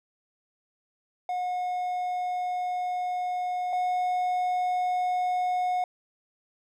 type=tone pair in turn; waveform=triangle; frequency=724 / 726.8 Hz; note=F#5 / F#5; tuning=-38 / -31 cents; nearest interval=unison; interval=7 cents; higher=second; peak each=-25 / -22 dBFS; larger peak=second; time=1.29-3.73 / 3.73-5.84 s; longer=first; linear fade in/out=2 ms; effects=none